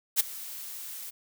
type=noise with ADSR envelope; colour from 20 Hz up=blue; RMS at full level=-20 dBFS; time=0.16-1.11 s; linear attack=39 ms; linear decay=13 ms; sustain=-20 dB; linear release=21 ms; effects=none